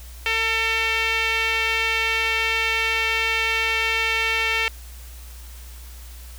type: tone with band-pass filter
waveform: sawtooth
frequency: 449.3 Hz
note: A4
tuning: 36 cents sharp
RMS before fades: -22 dBFS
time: 0.26-4.68 s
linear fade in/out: 0 ms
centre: 2500 Hz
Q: 3
effects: added 60 Hz sine -37 dBFS peak until 6.38 s + white hiss -46 dBFS RMS until 6.38 s